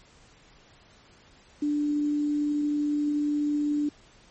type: tone with quantisation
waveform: sine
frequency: 294.5 Hz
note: D4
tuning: 5 cents sharp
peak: -23 dBFS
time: 1.62-3.89 s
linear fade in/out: 5 ms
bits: 8
effects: pink hiss -56 dBFS RMS until 4.3 s + MP3 32 kbps